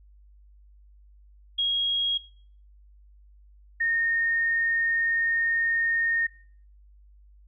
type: tone pair in turn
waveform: sine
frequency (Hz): 3284 / 1839.5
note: G#7 / A#6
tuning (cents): -20 / -24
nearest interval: minor seventh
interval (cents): 1004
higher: first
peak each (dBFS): -22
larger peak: neither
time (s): 1.58-2.18 / 3.8-6.27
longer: second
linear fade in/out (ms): 10
effects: noise-tail reverb RT60 0.5 s tail -20 dB re dry + added 50 Hz sine -51 dBFS peak until 7.47 s